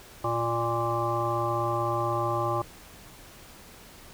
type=harmonic tone with a mistuned harmonic; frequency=116.54 Hz; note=A#2; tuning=in tune; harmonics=1 / 3 / 5 / 7 / 9 / 10; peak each=-32 / -32 / -32 / -32 / -32 / -32 dBFS; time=0.24-2.62 s; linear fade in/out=5 ms; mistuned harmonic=5; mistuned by=+23 cents; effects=pink hiss -49 dBFS RMS until 4.13 s